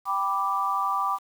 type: chord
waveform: sine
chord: G major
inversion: none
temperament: equal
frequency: 784 / 987.8 / 1174.7 Hz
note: G5 / B5 / D6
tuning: 0 / 0 / 0 cents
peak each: -30 / -29 / -25 dBFS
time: 0.05-1.19 s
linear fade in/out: 50 ms
effects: 8-bit